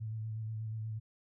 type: tone with vibrato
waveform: sine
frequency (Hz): 110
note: A2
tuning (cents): 0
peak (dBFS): -36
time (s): 0-1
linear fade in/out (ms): 20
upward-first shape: square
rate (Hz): 8.3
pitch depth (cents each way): 21
effects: none

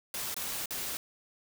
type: noise with dropouts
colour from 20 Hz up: white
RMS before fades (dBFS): -36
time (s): 0.14-0.97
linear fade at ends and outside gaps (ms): 1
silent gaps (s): 0.343-0.365 / 0.658-0.707
effects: none

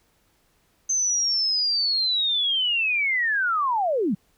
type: linear sweep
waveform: sine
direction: down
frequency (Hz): 6272 to 164.81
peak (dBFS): -20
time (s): 0.89-4.15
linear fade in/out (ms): 10
effects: pink hiss -65 dBFS RMS until 4.37 s

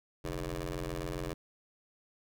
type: ring-modulated tone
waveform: 15% pulse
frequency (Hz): 87.31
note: F2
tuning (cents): 0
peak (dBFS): -26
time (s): 0.24-1.34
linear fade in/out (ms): 10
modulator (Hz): 227
effects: none

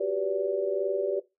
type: chord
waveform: sine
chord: G major seventh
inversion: third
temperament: equal with one note detuned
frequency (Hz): 370 / 392 / 493.9 / 576.9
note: F#4 / G4 / B4 / D5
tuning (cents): 0 / 0 / 0 / -31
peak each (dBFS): -34 / -29 / -33 / -29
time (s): 0-1.2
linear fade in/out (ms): 10
effects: noise-tail reverb RT60 0.2 s tail -17 dB re dry

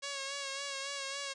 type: tone with vibrato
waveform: 5% pulse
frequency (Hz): 553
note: C#5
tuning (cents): -4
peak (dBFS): -26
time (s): 0.02-1.34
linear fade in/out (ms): 20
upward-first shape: sine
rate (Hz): 3.6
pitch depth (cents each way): 36
effects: resampled to 24000 Hz

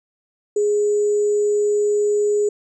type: tone with sample-and-hold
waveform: sine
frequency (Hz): 415.3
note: G#4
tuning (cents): 0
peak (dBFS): -15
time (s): 0.56-2.49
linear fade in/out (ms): 5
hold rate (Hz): 7350
effects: resampled to 24000 Hz

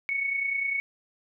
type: tone pair together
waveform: sine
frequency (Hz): 2217 / 2247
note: C#7 / C#7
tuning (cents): 0 / +23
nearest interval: unison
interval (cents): 23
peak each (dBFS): -26 / -35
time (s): 0.09-0.8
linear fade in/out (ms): 0
effects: none

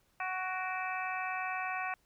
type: harmonic tone with a mistuned harmonic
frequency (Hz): 371.7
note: F#4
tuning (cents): +8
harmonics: 2 / 3 / 4 / 5 / 6 / 7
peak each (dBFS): -38 / -40 / -41 / -42 / -43 / -43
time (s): 0.2-1.94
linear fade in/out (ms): 2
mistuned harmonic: 6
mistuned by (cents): +76
effects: pink hiss -72 dBFS RMS until 2.05 s

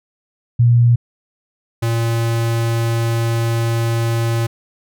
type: tone pair in turn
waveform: sine / square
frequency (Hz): 119.3 / 115.5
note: A#2 / A#2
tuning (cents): +41 / -16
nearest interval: minor second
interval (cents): 57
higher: first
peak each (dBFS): -8 / -16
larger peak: first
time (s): 0.59-0.96 / 1.82-4.47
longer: second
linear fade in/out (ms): 10
effects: none

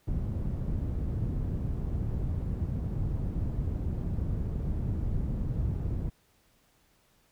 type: low-pass noise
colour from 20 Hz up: white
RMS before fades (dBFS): -31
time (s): 0.07-6.1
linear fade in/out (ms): 10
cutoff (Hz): 110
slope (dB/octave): 12
effects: pink hiss -67 dBFS RMS until 7.31 s

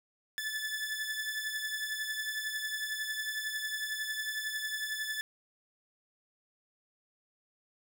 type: beating tone pair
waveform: sawtooth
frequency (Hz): 1736 / 1747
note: A6 / A6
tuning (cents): -24 / -13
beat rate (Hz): 11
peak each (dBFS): -32 / -36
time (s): 0.38-5.21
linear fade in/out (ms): 0
effects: none

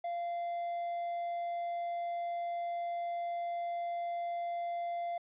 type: tone with quantisation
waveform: triangle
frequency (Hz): 691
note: F5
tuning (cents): -19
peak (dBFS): -32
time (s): 0.04-5.18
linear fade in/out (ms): 5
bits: 10
effects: resampled to 8000 Hz

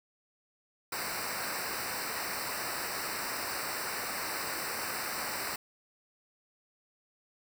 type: noise with comb filter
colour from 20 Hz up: pink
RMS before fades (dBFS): -36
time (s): 0.92-5.56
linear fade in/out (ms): 5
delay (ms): 0.3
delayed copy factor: -1
effects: none

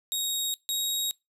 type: tone pair in turn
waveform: 20% pulse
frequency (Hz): 3767 / 3784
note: A#7 / A#7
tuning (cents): +17 / +25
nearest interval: unison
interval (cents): 8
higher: second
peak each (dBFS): -21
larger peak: neither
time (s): 0.12-0.54 / 0.69-1.11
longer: neither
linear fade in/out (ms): 0
effects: noise-tail reverb RT60 0.2 s tail -22 dB re dry

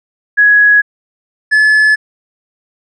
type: tone pair in turn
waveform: sine / triangle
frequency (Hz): 1673 / 1721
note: G#6 / A6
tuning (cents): +12 / -39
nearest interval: unison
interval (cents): 49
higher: second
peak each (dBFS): -4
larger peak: neither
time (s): 0.37-0.82 / 1.51-1.96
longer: neither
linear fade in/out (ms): 20
effects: resampled to 22050 Hz

